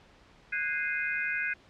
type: chord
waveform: sine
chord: Ab dominant seventh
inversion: third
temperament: equal with one note detuned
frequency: 1480 / 1630.8 / 2093 / 2489 Hz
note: Gb6 / Ab6 / C7 / Eb7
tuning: 0 / -32 / 0 / 0 cents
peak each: -35 / -33 / -34 / -34 dBFS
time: 0.52-1.54 s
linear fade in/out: 10 ms
effects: pink hiss -58 dBFS RMS until 1.69 s + low-pass 4000 Hz 12 dB/octave